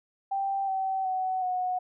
sine tone with pitch steps, 784 / 766.5 / 749.5 / 732.8 Hz, G5 / G5 / F#5 / F#5, 0 / -39 / +22 / -17 cents, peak -26 dBFS, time 0.31-1.79 s, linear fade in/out 10 ms, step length 370 ms, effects none

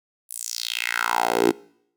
10% pulse tone with high-pass filter sweep, 58.4 Hz, A#1, 4 cents sharp, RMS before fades -24 dBFS, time 0.29-1.52 s, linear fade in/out 20 ms, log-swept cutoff 11000 to 320 Hz, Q 3.6, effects noise-tail reverb RT60 0.7 s tail -23 dB re dry

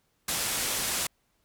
white low-pass noise, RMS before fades -30 dBFS, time 0.28-1.07 s, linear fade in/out 5 ms, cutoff 12000 Hz, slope 24 dB/octave, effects pink hiss -72 dBFS RMS until 1.44 s

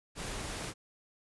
pink noise, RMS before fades -39 dBFS, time 0.15-0.74 s, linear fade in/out 50 ms, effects resampled to 24000 Hz

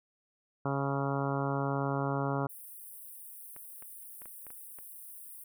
harmonic tone, 138.59 Hz, C#3, in tune, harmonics 1 / 2 / 3 / 4 / 5 / 6 / 7 / 8 / 9 / 10, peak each -33 / -36 / -38 / -39 / -40 / -41 / -41 / -42 / -43 / -43 dBFS, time 0.65-2.47 s, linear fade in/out 5 ms
white high-pass noise, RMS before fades -48 dBFS, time 2.49-5.44 s, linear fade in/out 5 ms, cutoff 8800 Hz, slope 96 dB/octave
clicks, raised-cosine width 0.5 ms, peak -36 dBFS, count 7, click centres 3.564 / 3.824 / 4.219 / 4.257 / 4.467 / 4.504 / 4.787 s
effects none

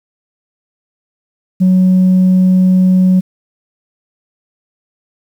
sine tone, 185 Hz, F#3, in tune, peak -4 dBFS, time 1.6-3.21 s, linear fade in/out 20 ms, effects tanh soft clip ceiling -4 dBFS + 7-bit

